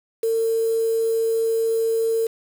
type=tone with quantisation; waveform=sine; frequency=452.3 Hz; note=A4; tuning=48 cents sharp; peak=-18 dBFS; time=0.23-2.27 s; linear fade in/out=5 ms; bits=6; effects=none